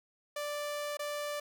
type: tone with dropouts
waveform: sawtooth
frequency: 587.3 Hz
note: D5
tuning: in tune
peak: -31 dBFS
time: 0.36-1.4 s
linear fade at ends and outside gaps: 5 ms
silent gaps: 0.971-0.992 s
effects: none